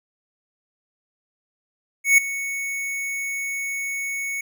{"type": "tone with ADSR envelope", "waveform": "square", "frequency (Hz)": 2217, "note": "C#7", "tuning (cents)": 0, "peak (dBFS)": -10, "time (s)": [2.04, 4.41], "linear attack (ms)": 140, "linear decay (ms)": 4, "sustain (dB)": -16, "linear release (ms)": 4, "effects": []}